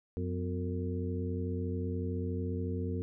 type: harmonic tone with a mistuned harmonic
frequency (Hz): 90.8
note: F#2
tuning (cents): -32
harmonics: 1 / 2 / 3 / 4 / 5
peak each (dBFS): -34 / -40 / -39 / -43 / -41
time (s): 0.17-3.02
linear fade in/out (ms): 0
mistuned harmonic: 3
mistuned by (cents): -110
effects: none